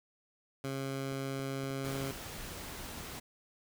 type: tone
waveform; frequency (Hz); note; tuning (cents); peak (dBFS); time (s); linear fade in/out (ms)
15% pulse; 135.7; C#3; -36; -29; 0.64-2.11; 2
type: clicks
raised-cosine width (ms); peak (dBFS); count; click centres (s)
2; -37; 6; 1.122 / 1.395 / 1.636 / 1.706 / 1.864 / 2.365
type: noise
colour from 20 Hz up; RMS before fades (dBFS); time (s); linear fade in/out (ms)
pink; -44; 1.84-3.2; 10
effects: none